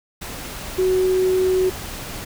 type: tone in noise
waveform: sine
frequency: 372 Hz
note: F#4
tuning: 9 cents sharp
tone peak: -15 dBFS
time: 0.78-1.7 s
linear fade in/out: 10 ms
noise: pink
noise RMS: -32 dBFS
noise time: 0.21-2.25 s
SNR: +14 dB
effects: none